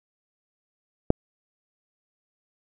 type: click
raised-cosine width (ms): 2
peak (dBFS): -3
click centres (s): 1.104
effects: none